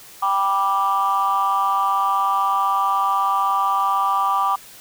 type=chord; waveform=sine; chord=G major; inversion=none; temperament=just; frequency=784 / 980 / 1176 Hz; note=G5 / B5 / D6; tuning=0 / -14 / +2 cents; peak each=-21 / -21 / -18 dBFS; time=0.22-4.56 s; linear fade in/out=10 ms; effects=tanh soft clip ceiling -10 dBFS + white hiss -43 dBFS RMS until 4.8 s